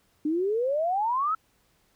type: exponential sweep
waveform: sine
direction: up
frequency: 293.7 to 1335 Hz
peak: -23 dBFS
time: 0.25-1.35 s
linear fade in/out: 5 ms
effects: pink hiss -67 dBFS RMS until 1.95 s